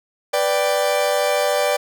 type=chord; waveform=40% pulse; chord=G major; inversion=first; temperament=equal; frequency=493.9 / 587.3 / 784 Hz; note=B4 / D5 / G5; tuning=0 / 0 / 0 cents; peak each=-22 / -18 / -23 dBFS; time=0.33-1.77 s; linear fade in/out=10 ms; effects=none